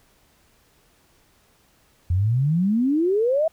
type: exponential sweep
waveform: sine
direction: up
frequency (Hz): 84.3 to 664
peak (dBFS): -17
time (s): 2.1-3.48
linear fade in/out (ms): 5
effects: pink hiss -60 dBFS RMS until 3.52 s